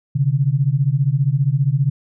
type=beating tone pair; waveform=sine; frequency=130.81 / 145.81 Hz; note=C3 / D3; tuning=0 / -12 cents; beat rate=15 Hz; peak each=-17 / -17 dBFS; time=0.15-1.9 s; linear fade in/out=10 ms; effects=none